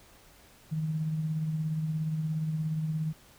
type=tone with tremolo; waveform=sine; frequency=156.9 Hz; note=D#3; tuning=15 cents sharp; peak=-26 dBFS; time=0.71-3.13 s; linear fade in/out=20 ms; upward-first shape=triangle; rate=17 Hz; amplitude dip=45%; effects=pink hiss -57 dBFS RMS until 3.38 s